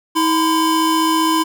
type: tone pair together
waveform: square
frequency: 320.7 / 1017.3 Hz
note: E4 / C6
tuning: -48 / -49 cents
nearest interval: octave + minor sixth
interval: 1999 cents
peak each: -17 dBFS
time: 0.15-1.44 s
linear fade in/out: 20 ms
effects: none